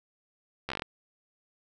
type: slowing click train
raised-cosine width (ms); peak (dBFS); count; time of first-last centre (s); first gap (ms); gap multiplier
0.3; -17; 8; 0.69-0.821; 13; 1.12
effects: none